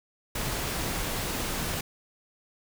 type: noise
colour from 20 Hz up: pink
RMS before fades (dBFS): -31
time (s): 0.35-1.81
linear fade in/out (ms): 5
effects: none